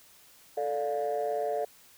sine chord, D minor, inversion second, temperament just, 440.5 / 587.3 / 704.8 Hz, A4 / D5 / F5, +2 / 0 / +16 cents, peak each -31 dBFS, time 0.57-1.65 s, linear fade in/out 5 ms, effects tanh soft clip ceiling -22 dBFS + white hiss -57 dBFS RMS until 1.97 s

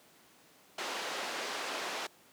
pink band-pass noise, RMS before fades -38 dBFS, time 0.78-2.07 s, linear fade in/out 5 ms, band 460 to 5200 Hz, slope 12 dB/octave, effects pink hiss -61 dBFS RMS until 2.32 s + high-pass 200 Hz 12 dB/octave

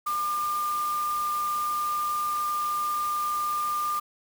sine tone in noise, 1200 Hz, D6, 37 cents sharp, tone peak -25 dBFS, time 0.06-4 s, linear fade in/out 10 ms, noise white, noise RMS -40 dBFS, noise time 0.06-4 s, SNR +12 dB, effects none

